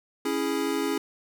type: chord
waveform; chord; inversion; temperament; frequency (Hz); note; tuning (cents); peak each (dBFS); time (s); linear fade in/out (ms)
square; C# minor; none; equal; 277.2 / 329.6 / 415.3; C#4 / E4 / G#4; 0 / 0 / 0; -30 / -31 / -30; 0.25-0.98; 5
effects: none